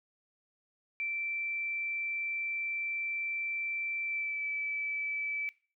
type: tone with pitch glide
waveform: sine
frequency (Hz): 2339 to 2309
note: D7 to D7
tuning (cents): -8 to -30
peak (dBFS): -32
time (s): 1-5.49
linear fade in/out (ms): 0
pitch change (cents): -22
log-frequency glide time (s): 4.04-4.45
effects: noise-tail reverb RT60 0.4 s tail -20 dB re dry